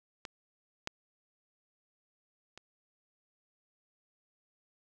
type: clicks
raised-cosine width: 0.2 ms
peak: -23 / -17 / -30 dBFS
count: 3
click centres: 0.252 / 0.874 / 2.576 s
effects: none